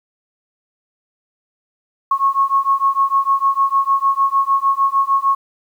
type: beating tone pair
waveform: sine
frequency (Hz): 1092 / 1098.6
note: C#6 / C#6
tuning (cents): -26 / -16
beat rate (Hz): 6.6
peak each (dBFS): -16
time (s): 2.11-5.35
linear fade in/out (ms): 5
effects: 8-bit